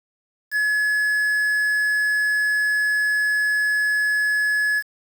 triangle tone with quantisation, 1700 Hz, G#6, 40 cents sharp, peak -16 dBFS, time 0.51-4.83 s, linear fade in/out 50 ms, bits 6, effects none

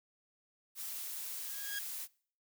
blue noise, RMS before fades -42 dBFS, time 0.75-2.08 s, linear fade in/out 50 ms
sawtooth tone with exponential growth, 1643 Hz, G#6, 19 cents flat, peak -32 dBFS, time 1.33-1.79 s, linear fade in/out 5 ms, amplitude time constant 99 ms
effects noise-tail reverb RT60 0.5 s tail -23 dB re dry

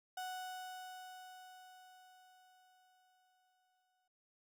35% pulse tone with exponential decay, 740 Hz, F#5, in tune, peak -39 dBFS, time 0.17-4.08 s, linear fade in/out 5 ms, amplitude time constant 850 ms, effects none

